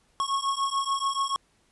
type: beating tone pair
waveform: square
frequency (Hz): 1094 / 1100.9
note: C#6 / C#6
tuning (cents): -23 / -12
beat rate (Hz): 6.9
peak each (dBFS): -29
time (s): 0.2-1.36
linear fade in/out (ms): 0
effects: pink hiss -66 dBFS RMS until 1.71 s + resampled to 24000 Hz